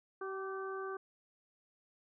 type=harmonic tone with a mistuned harmonic; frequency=383.8 Hz; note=G4; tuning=37 cents flat; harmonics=1 / 2 / 3 / 4; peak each=-40 / -50 / -44 / -48 dBFS; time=0.21-0.97 s; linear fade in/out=5 ms; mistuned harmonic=3; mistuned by=+24 cents; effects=none